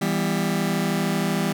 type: chord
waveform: sawtooth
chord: E minor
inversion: none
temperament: just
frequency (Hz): 164.81 / 197.78 / 247.2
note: E3 / G3 / B3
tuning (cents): 0 / +16 / +2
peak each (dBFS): -21 / -20 / -24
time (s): 0.01-1.53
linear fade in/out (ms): 10
effects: none